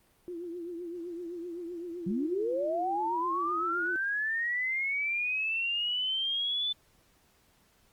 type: tone with vibrato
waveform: sine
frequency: 344.9 Hz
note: F4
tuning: 22 cents flat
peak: -36 dBFS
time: 0.28-3.96 s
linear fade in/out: 0 ms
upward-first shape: triangle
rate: 7.8 Hz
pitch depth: 88 cents each way
type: linear sweep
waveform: sine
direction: up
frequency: 171.1 to 3520 Hz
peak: -28 dBFS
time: 2.06-6.73 s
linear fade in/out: 10 ms
effects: pink hiss -66 dBFS RMS until 7.92 s + Opus 32 kbps